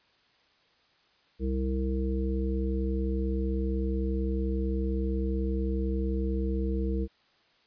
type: harmonic tone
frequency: 65.41 Hz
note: C2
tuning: in tune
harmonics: 1 / 3 / 5 / 7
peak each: -28 / -33 / -35 / -36 dBFS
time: 1.39-7.08 s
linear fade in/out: 50 ms
effects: white hiss -65 dBFS RMS until 7.66 s + resampled to 11025 Hz